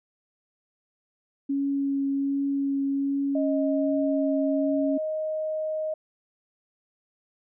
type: tone with vibrato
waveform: sine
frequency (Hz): 277.2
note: C#4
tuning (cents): 0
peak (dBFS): -23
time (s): 1.49-4.98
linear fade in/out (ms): 10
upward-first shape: triangle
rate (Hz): 1.3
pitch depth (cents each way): 11
type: tone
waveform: sine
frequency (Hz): 624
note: D#5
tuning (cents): +5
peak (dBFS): -26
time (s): 3.35-5.94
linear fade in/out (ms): 5
effects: none